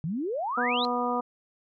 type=exponential sweep; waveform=sine; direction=up; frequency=146.83 to 4186 Hz; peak=-27 dBFS; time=0.04-0.85 s; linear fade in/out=0 ms
type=harmonic tone; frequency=244.5 Hz; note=B3; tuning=17 cents flat; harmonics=1 / 2 / 3 / 4 / 5; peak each=-31 / -31 / -31 / -31 / -31 dBFS; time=0.57-1.21 s; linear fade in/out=10 ms
effects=MP3 48 kbps